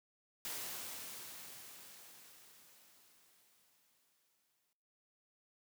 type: noise with exponential decay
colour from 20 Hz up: white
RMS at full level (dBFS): -42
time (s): 0.45-4.73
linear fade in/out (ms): 0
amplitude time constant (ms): 930
effects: noise-tail reverb RT60 0.8 s tail -19 dB re dry + high-pass 100 Hz 12 dB/octave